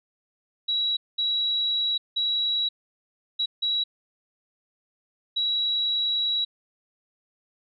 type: tone bursts at uneven times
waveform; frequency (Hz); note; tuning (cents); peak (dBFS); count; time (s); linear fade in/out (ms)
sine; 3890; B7; -27; -22; 6; 0.68-0.97 / 1.18-1.98 / 2.16-2.69 / 3.39-3.46 / 3.62-3.84 / 5.36-6.45; 10
effects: none